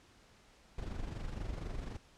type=noise with amplitude modulation; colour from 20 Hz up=brown; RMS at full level=-38 dBFS; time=0.78-1.97 s; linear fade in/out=5 ms; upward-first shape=sine; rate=24 Hz; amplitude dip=60%; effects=pink hiss -63 dBFS RMS until 2.17 s + low-pass 7000 Hz 12 dB/octave